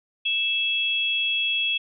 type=tone pair together; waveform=sine; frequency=2637 / 3320 Hz; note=E7 / G#7; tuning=0 / -1 cents; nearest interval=major third; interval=399 cents; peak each=-24 dBFS; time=0.25-1.78 s; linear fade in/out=10 ms; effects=none